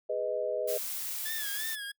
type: chord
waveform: sine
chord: G# minor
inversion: none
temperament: just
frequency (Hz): 415.3 / 498.4 / 623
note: G#4 / B4 / D#5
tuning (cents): 0 / +16 / +2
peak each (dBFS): -36 / -33 / -32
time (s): 0.09-0.78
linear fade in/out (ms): 10
type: noise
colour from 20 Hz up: blue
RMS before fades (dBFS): -36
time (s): 0.67-1.76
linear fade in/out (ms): 20
type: tone with vibrato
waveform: 25% pulse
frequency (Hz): 1710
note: A6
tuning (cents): -50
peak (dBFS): -33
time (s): 1.25-1.92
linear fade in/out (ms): 10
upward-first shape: sine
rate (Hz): 2.9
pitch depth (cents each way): 93
effects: noise-tail reverb RT60 0.1 s tail -26 dB re dry